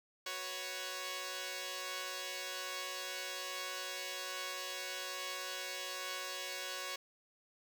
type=chord; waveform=5% pulse; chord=F# suspended fourth; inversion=none; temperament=equal; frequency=370 / 493.9 / 554.4 Hz; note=F#4 / B4 / C#5; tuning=0 / 0 / 0 cents; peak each=-36 / -36 / -30 dBFS; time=0.26-6.96 s; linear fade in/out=5 ms; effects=none